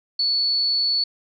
sine tone, 4435 Hz, C#8, in tune, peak -18 dBFS, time 0.19-1.04 s, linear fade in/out 5 ms, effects none

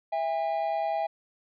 triangle tone pair together, 659.3 / 809.1 Hz, E5 / G#5, 0 / -45 cents, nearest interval major third, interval 355 cents, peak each -27 dBFS, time 0.12-1.07 s, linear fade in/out 10 ms, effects resampled to 11025 Hz

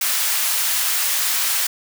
white high-pass noise, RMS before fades -20 dBFS, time 0.01-1.67 s, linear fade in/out 5 ms, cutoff 1000 Hz, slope 12 dB/octave, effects none

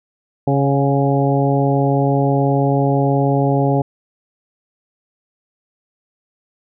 harmonic tone with a mistuned harmonic, 138.59 Hz, C#3, in tune, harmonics 1 / 2 / 3 / 4 / 5 / 6, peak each -16 / -19 / -21 / -22 / -23 / -24 dBFS, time 0.47-3.82 s, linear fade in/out 5 ms, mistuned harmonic 5, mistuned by +31 cents, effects none

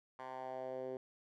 10% pulse tone with band-pass filter sweep, 129.9 Hz, C3, 12 cents flat, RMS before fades -44 dBFS, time 0.19-0.97 s, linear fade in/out 2 ms, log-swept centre 1100 to 410 Hz, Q 2.8, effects none

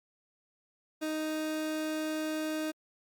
30% pulse tone, 311.1 Hz, D#4, in tune, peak -29 dBFS, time 1.01-2.72 s, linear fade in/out 20 ms, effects Opus 48 kbps

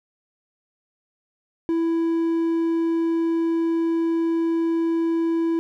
triangle tone, 331 Hz, E4, 7 cents sharp, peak -17 dBFS, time 1.69-5.59 s, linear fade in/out 0 ms, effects none

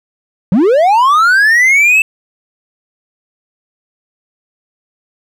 triangle linear sweep, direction up, 161.7 to 2657 Hz, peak -4 dBFS, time 0.52-2.02 s, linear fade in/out 2 ms, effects none

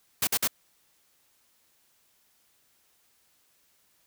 white noise bursts, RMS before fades -25 dBFS, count 3, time 0.22-0.476 s, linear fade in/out 5 ms, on 52 ms, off 50 ms, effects white hiss -67 dBFS RMS until 4.06 s

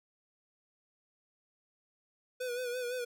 square tone with vibrato, 493.6 Hz, B4, 1 cent flat, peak -35 dBFS, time 2.4-3.05 s, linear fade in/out 10 ms, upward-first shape sine, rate 5.9 Hz, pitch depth 52 cents each way, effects none

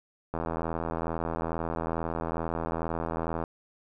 click train, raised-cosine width 1 ms, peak -17 dBFS, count 256, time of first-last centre 0.34-3.438 s, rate 82.3 Hz, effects none

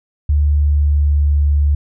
sine tone with pitch glide, 73.42 to 72.62 Hz, D2 to D2, 0 to -19 cents, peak -10 dBFS, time 0.29-1.75 s, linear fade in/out 5 ms, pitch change -19 cents, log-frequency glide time 0.4-1.49 s, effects none

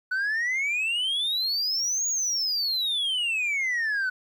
sine exponential two-way sweep, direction up then down, 1480 to 6820 to 1480 Hz, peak -21 dBFS, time 0.11-4.1 s, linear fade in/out 10 ms, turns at 2.08 s, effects tanh soft clip ceiling -23 dBFS + 10-bit

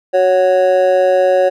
triangle tone with amplitude modulation, 554.4 Hz, C#5, in tune, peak -3 dBFS, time 0.13-1.5 s, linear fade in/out 20 ms, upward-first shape sine, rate 184 Hz, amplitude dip 85%, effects none

